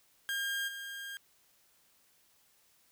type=tone with level steps; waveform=30% pulse; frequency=1610 Hz; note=G6; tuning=46 cents sharp; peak=-30 / -38 dBFS; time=0.29-1.17 s; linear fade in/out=0 ms; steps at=0.67 s; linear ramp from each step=20 ms; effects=white hiss -68 dBFS RMS until 2.91 s